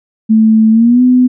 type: tone with pitch glide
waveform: sine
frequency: 220 to 251.3 Hz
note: A3 to B3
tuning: 0 to +30 cents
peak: -4 dBFS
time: 0.29-1.28 s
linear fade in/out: 20 ms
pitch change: +230 cents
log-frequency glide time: 0.71-1.02 s
effects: none